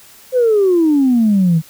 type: exponential sweep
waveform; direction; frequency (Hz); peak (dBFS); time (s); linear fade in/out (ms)
sine; down; 523.3 to 155.56; -8; 0.32-1.62; 50
effects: tanh soft clip ceiling -5 dBFS + white hiss -43 dBFS RMS until 1.69 s